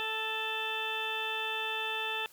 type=harmonic tone; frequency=440 Hz; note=A4; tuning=in tune; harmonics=1 / 2 / 3 / 4 / 6 / 7 / 8; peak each=-42 / -39 / -43 / -40 / -36 / -43 / -39 dBFS; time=0-2.26 s; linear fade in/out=0 ms; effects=white hiss -58 dBFS RMS until 2.32 s